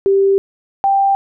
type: tone pair in turn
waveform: sine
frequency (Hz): 392 / 787.2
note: G4 / G5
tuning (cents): 0 / +7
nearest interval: octave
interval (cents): 1207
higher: second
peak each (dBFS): -9 / -10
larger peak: first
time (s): 0.06-0.38 / 0.84-1.15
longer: first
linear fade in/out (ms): 0
effects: none